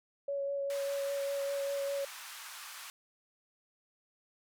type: tone with vibrato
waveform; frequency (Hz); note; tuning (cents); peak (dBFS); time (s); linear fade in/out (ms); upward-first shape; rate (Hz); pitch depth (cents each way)
sine; 559; C#5; +14; -32; 0.28-2.05; 5; sine; 5; 12
type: band-pass noise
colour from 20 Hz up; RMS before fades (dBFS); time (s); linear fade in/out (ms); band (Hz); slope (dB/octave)
pink; -47; 0.7-2.9; 0; 1000 to 15000; 24
effects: none